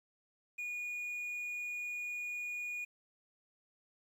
triangle tone with quantisation, 2448 Hz, D#7, 29 cents flat, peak -36 dBFS, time 0.58-2.85 s, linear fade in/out 10 ms, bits 11, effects none

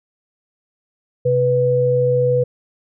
sine tone pair together, 130.81 / 493.9 Hz, C3 / B4, 0 / 0 cents, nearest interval octave + major seventh, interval 2300 cents, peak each -19 / -14 dBFS, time 1.25-2.44 s, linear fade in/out 10 ms, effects none

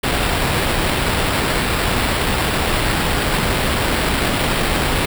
pink noise with sample-and-hold, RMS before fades -18 dBFS, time 0.03-5.06 s, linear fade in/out 10 ms, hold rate 6300 Hz, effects none

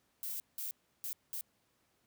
violet noise bursts at uneven times, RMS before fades -40 dBFS, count 4, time 0.23-0.4 / 0.58-0.71 / 1.04-1.13 / 1.33-1.41 s, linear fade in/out 0 ms, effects pink hiss -75 dBFS RMS until 2.06 s + high-pass 80 Hz 12 dB/octave

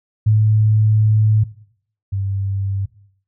sine tone pair in turn, 107.8 / 98.05 Hz, A2 / G2, -35 / +1 cents, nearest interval major second, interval 164 cents, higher first, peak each -10 / -18 dBFS, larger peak first, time 0.26-1.44 / 2.12-2.86 s, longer first, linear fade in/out 10 ms, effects noise-tail reverb RT60 0.6 s tail -17 dB re dry

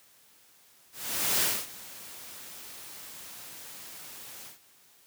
white noise with ADSR envelope, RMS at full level -25 dBFS, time 0.92-4.59 s, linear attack 490 ms, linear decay 250 ms, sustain -20 dB, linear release 130 ms, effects white hiss -60 dBFS RMS until 5.06 s + high-pass 80 Hz 12 dB/octave

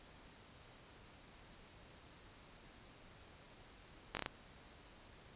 slowing click train, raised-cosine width 0.3 ms, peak -22 dBFS, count 5, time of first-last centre 4.15-4.261 s, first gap 19 ms, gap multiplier 1.26, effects pink hiss -60 dBFS RMS until 5.35 s + resampled to 8000 Hz

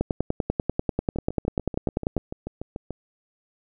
two click trains, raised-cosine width 2 ms, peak -18 / -9 dBFS, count 13 / 23, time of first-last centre 1.16-2.907 / 0.01-2.167 s, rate 6.87 / 10.2 Hz, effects none

